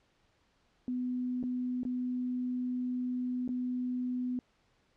sine tone with dropouts, 250 Hz, B3, 21 cents sharp, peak -31 dBFS, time 0.88-4.39 s, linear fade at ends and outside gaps 1 ms, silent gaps 1.429-1.437 / 1.833-1.851 / 3.478-3.49 s, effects pink hiss -71 dBFS RMS until 4.96 s + low-pass 5000 Hz 12 dB/octave

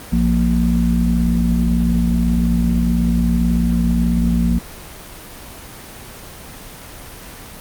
harmonic tone, 58.27 Hz, A#1, in tune, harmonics 1 / 3 / 4, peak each -17 / -17 / -17 dBFS, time 0.12-4.59 s, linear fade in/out 10 ms, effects pink hiss -35 dBFS RMS until 7.6 s + Opus 24 kbps

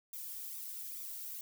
violet noise with flanger, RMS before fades -44 dBFS, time 0.13-1.41 s, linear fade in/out 2 ms, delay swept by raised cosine 0.83 to 2.23 ms, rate 2.3 Hz, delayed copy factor +0.85, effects none

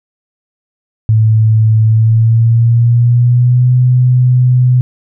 sine tone with pitch glide, 110 to 125.63 Hz, A2 to B2, 0 to +30 cents, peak -5 dBFS, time 1.09-4.81 s, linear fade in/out 0 ms, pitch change +230 cents, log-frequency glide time 1.84-3.73 s, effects none

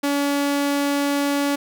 sawtooth tone, 284.1 Hz, C#4, 43 cents sharp, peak -15 dBFS, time 0.03-1.56 s, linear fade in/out 10 ms, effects none

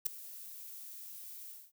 violet noise with ADSR envelope, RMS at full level -28 dBFS, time 0.05-1.72 s, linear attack 15 ms, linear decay 4 ms, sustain -20 dB, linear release 220 ms, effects none

